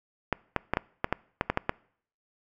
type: clicks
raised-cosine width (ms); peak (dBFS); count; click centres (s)
0.5; -9; 10; 0.327 / 0.563 / 0.736 / 0.771 / 1.044 / 1.126 / 1.411 / 1.5 / 1.574 / 1.694
effects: noise-tail reverb RT60 0.6 s tail -24 dB re dry